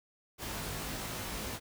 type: noise with comb filter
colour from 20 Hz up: pink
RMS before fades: -39 dBFS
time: 0.38-1.6 s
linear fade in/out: 50 ms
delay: 19 ms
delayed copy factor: +0.75
effects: none